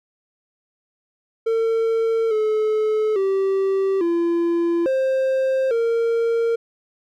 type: tone with pitch steps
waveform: triangle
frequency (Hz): 452.5 / 431.2 / 387.4 / 340.1 / 528 / 461.6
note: A4 / A4 / G4 / F4 / C5 / A#4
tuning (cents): +48 / -35 / -20 / -46 / +16 / -17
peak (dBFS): -15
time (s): 1.46-6.56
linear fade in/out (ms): 10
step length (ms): 850
effects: none